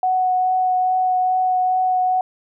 sine tone with vibrato, 740 Hz, F#5, in tune, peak -15 dBFS, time 0.03-2.21 s, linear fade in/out 2 ms, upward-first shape triangle, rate 2.4 Hz, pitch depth 11 cents each way, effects none

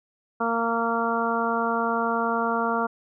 harmonic tone, 230.6 Hz, A#3, 19 cents flat, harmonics 1 / 2 / 3 / 4 / 5 / 6, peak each -29 / -29 / -29 / -29 / -29 / -29 dBFS, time 0.4-2.87 s, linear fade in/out 10 ms, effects none

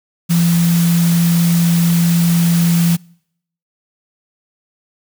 sine tone in noise, 170 Hz, F3, 46 cents flat, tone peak -10 dBFS, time 0.29-2.97 s, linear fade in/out 20 ms, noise white, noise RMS -24 dBFS, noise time 0.29-2.97 s, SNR +11 dB, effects noise-tail reverb RT60 0.7 s tail -26 dB re dry

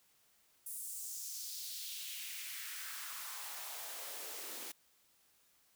white noise with high-pass filter sweep, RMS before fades -45 dBFS, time 0.66-4.72 s, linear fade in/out 5 ms, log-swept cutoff 10000 to 300 Hz, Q 2, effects white hiss -71 dBFS RMS until 5.75 s

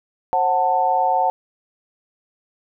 sine chord, F# diminished, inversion second, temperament just, 532.8 / 740 / 888 Hz, C5 / F#5 / A5, +31 / 0 / +16 cents, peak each -24 / -18 / -19 dBFS, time 0.33-1.3 s, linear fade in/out 0 ms, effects none

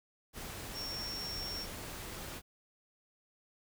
sine tone in noise, 5490 Hz, F8, 31 cents flat, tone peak -39 dBFS, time 0.73-1.67 s, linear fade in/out 50 ms, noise pink, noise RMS -44 dBFS, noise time 0.33-2.42 s, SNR +2 dB, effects none

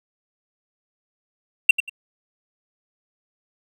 triangle tone with echo, 2729 Hz, F7, 41 cents flat, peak -4 dBFS, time 1.69-1.71 s, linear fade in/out 5 ms, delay 93 ms, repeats 2, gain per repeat -12 dB, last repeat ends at 1.896 s, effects none

